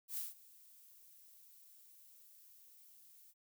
violet noise with ADSR envelope, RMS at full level -40 dBFS, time 0.08-3.34 s, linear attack 89 ms, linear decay 170 ms, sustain -22 dB, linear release 44 ms, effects none

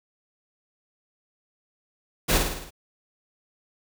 pink noise with echo, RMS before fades -21 dBFS, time 2.28-2.39 s, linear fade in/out 20 ms, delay 53 ms, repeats 6, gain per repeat -4 dB, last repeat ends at 2.708 s, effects none

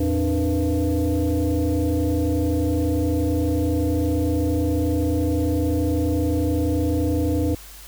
sine tone with frequency modulation, 110.2 Hz, A2, 3 cents sharp, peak -18 dBFS, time 0-7.55 s, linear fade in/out 5 ms, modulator 192 Hz, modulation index 1.9, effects added 50 Hz sine -43 dBFS peak until 7.87 s + white hiss -43 dBFS RMS until 7.87 s

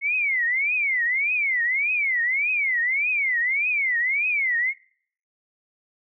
sine tone with vibrato, 2165 Hz, C#7, 41 cents flat, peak -20 dBFS, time 0.01-4.74 s, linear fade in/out 50 ms, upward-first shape triangle, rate 1.7 Hz, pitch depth 290 cents each way, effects noise-tail reverb RT60 0.6 s tail -25 dB re dry

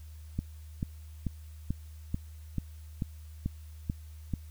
click train, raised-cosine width 5 ms, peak -18 dBFS, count 10, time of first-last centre 0.39-4.337 s, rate 2.28 Hz, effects added 77 Hz sine -44 dBFS peak until 4.5 s + white hiss -62 dBFS RMS until 4.5 s

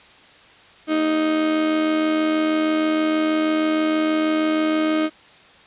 35% pulse tone with amplitude modulation, 311.8 Hz, D#4, 4 cents sharp, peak -14 dBFS, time 0.87-5.1 s, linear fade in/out 50 ms, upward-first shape sine, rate 86.3 Hz, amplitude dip 40%, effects white hiss -48 dBFS RMS until 5.66 s + resampled to 8000 Hz

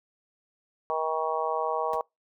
harmonic tone, 158.9 Hz, D#3, 37 cents sharp, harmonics 3 / 4 / 5 / 6 / 7, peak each -32 / -32 / -32 / -32 / -32 dBFS, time 0.9-2.01 s, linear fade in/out 0 ms
pink noise with exponential decay, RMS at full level -41 dBFS, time 1.93-2.01 s, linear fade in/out 2 ms, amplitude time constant 16 ms
effects noise-tail reverb RT60 0.2 s tail -26 dB re dry

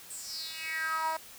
10% pulse tone with high-pass filter sweep, 320 Hz, D#4, 49 cents sharp, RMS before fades -35 dBFS, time 0.1-1.17 s, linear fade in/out 5 ms, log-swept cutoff 8700 to 750 Hz, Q 5.7, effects white hiss -50 dBFS RMS until 1.38 s

